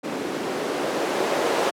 violet noise with low-pass filter sweep, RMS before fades -25 dBFS, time 0.03-1.71 s, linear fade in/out 20 ms, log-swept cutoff 300 to 530 Hz, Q 1.5, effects high-pass 150 Hz 12 dB/octave

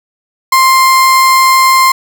35% pulse tone, 1051 Hz, C6, 7 cents sharp, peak -3 dBFS, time 0.52-1.92 s, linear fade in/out 5 ms, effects none

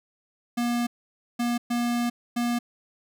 square tone bursts at uneven times, 239.1 Hz, A#3, 44 cents sharp, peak -24 dBFS, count 4, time 0.57-0.87 / 1.39-1.58 / 1.7-2.1 / 2.36-2.59 s, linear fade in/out 10 ms, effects none

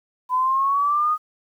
sine exponential sweep, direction up, 1000 to 1250 Hz, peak -17 dBFS, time 0.29-1.18 s, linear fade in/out 50 ms, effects 9-bit

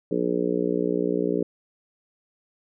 harmonic tone, 60.1 Hz, B1, 46 cents flat, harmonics 3 / 4 / 5 / 6 / 7 / 8 / 9, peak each -30 / -32 / -27 / -32 / -26 / -30 / -35 dBFS, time 0.11-1.43 s, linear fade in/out 5 ms, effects none

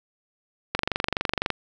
click train, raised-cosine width 0.3 ms, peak -7 dBFS, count 19, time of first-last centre 0.75-1.503 s, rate 23.9 Hz, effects none

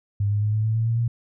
sine tone with pitch steps, 101.5 / 103.63 / 105.81 / 108.03 / 110.3 / 112.62 / 114.99 / 117.4 Hz, G#2 / G#2 / G#2 / A2 / A2 / A2 / A#2 / A#2, -39 / -3 / +33 / -31 / +5 / +41 / -23 / +13 cents, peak -19 dBFS, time 0.2-1.08 s, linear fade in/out 5 ms, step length 110 ms, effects none

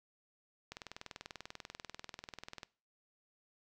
click train, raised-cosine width 0.2 ms, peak -27 dBFS, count 40, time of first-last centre 0.72-2.632 s, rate 20.4 Hz, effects noise-tail reverb RT60 0.4 s tail -22 dB re dry

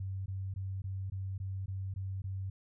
sine tone bursts, 95.9 Hz, G2, 37 cents flat, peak -35 dBFS, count 9, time 0-2.5 s, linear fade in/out 5 ms, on 260 ms, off 20 ms, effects none

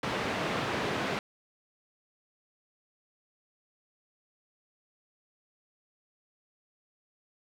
pink band-pass noise, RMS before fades -32 dBFS, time 0.03-1.19 s, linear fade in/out 2 ms, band 170 to 2900 Hz, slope 12 dB/octave, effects none

